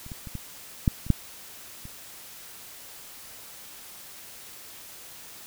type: clicks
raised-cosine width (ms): 5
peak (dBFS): -30 / -25 / -26 / -21 / -7 / -26 / -6 / -29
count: 8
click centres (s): 0.064 / 0.118 / 0.272 / 0.353 / 0.878 / 1.066 / 1.103 / 1.854
effects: white hiss -45 dBFS RMS until 5.46 s